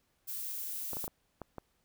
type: noise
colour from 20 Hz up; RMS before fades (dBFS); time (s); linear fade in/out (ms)
violet; -39; 0.27-1.08; 20
type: clicks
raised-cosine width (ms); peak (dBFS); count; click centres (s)
1; -27; 6; 0.933 / 0.969 / 1.042 / 1.079 / 1.417 / 1.583
effects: pink hiss -75 dBFS RMS until 1.84 s